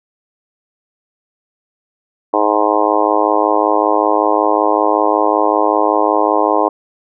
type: harmonic tone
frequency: 105.3 Hz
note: G#2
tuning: 24 cents sharp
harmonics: 3 / 4 / 5 / 6 / 7 / 8 / 9 / 10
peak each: -19 / -19 / -19 / -19 / -19 / -19 / -19 / -19 dBFS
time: 2.33-6.69 s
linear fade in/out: 10 ms
effects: none